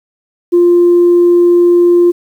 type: tone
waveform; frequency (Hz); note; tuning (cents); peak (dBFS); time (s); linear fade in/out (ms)
sine; 349.2; F4; 0; -3; 0.52-2.12; 20
effects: tanh soft clip ceiling -1 dBFS + 7-bit

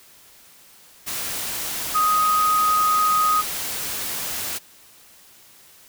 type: tone in noise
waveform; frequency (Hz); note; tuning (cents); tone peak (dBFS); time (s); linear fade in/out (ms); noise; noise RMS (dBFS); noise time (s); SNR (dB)
sine; 1251; D#6; +9; -16; 1.94-3.42; 20; white; -28; 1.06-4.59; +9
effects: white hiss -50 dBFS RMS until 5.88 s

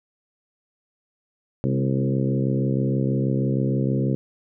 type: harmonic tone with a mistuned harmonic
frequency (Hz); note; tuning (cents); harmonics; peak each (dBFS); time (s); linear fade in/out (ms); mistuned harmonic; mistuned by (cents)
66.3; C2; +23; 2 / 3 / 4 / 5 / 6 / 7 / 8; -22 / -26 / -28 / -30 / -32 / -33 / -34; 1.64-4.15; 0; 3; +31
effects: none

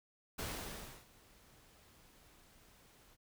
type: noise with ADSR envelope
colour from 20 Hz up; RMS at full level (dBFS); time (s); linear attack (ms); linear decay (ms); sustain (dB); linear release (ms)
pink; -41; 0.38-3.17; 13; 650; -23; 39
effects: none

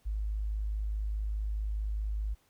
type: tone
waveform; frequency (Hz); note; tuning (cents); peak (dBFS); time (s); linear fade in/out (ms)
sine; 52.4; G#1; +16; -30; 0.05-2.35; 20
effects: pink hiss -69 dBFS RMS until 2.49 s

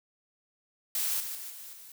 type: noise with level steps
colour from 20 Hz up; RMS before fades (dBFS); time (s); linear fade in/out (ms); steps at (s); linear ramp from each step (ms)
blue; -30 / -37 / -41 / -45 / -49; 0.95-1.92; 2; 1.2 / 1.35 / 1.5 / 1.73; 2
effects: none

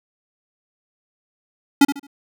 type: tone with echo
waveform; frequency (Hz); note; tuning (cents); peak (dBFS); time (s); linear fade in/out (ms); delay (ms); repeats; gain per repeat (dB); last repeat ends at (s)
square; 281.4; C#4; +26; -9; 1.81-1.85; 5; 73; 3; -11; 2.069
effects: none

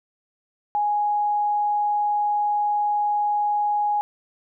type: tone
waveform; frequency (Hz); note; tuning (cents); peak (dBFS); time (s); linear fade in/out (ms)
sine; 830.6; G#5; 0; -19; 0.75-4.01; 0
effects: none

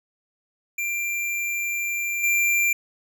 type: tone with level steps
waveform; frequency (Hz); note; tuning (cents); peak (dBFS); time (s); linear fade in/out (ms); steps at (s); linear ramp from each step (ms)
square; 2372; D7; +17; -25 / -19; 0.78-2.73; 5; 2.23; 10
effects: none

